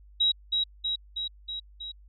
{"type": "tone with echo", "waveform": "sine", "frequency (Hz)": 3843, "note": "B7", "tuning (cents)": -48, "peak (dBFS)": -20, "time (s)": [0.2, 0.32], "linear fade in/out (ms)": 10, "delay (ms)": 320, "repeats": 5, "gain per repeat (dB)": -3, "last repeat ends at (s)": 1.92, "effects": ["added 50 Hz sine -50 dBFS peak until 2.08 s"]}